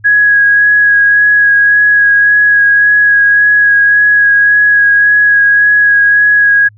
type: tone with vibrato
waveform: sine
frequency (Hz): 1661.2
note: G#6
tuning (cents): 0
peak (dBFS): -4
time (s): 0.04-6.69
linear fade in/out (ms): 20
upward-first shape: sine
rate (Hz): 1.8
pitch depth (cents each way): 14
effects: added 105 Hz sine -38 dBFS peak until 6.77 s